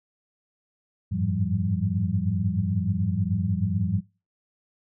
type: tone cluster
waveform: sine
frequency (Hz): 91.8 / 101.3 / 108 / 170.9 / 193.1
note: F#2 / G#2 / A2 / F3 / G3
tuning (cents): -13 / -43 / -32 / -37 / -26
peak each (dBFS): -29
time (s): 1.11-4.01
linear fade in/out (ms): 20
effects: noise-tail reverb RT60 0.3 s tail -22 dB re dry